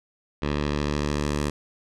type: tone with low-pass filter sweep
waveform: 10% pulse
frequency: 73.42 Hz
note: D2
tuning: in tune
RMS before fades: -26 dBFS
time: 0.42-1.5 s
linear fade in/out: 5 ms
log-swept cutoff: 3500 to 9100 Hz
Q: 1.1
effects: none